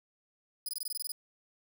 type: tone bursts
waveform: 10% pulse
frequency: 4978 Hz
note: D#8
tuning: in tune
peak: -27 dBFS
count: 10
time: 0.66-1.119 s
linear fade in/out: 2 ms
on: 27 ms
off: 21 ms
effects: none